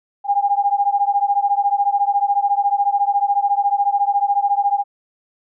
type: beating tone pair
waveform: sine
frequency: 802 / 816 Hz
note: G5 / G#5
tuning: +39 / -31 cents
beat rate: 14 Hz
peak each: -17 / -18 dBFS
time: 0.24-4.84 s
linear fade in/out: 50 ms
effects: none